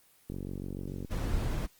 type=click train; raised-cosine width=3 ms; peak=-25 dBFS; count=36; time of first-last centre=0.3-1.048 s; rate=46.8 Hz
type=noise; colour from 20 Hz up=brown; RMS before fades=-31 dBFS; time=1.1-1.67 s; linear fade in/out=20 ms
effects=white hiss -63 dBFS RMS until 1.79 s + Opus 24 kbps